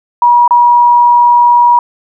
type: tone with dropouts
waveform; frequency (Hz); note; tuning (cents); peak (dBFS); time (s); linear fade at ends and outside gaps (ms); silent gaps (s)
sine; 961; B5; -48; -3; 0.22-1.79; 2; 0.478-0.508
effects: none